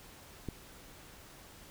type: click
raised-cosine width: 3 ms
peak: -24 dBFS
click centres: 0.487 s
effects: pink hiss -54 dBFS RMS until 1.7 s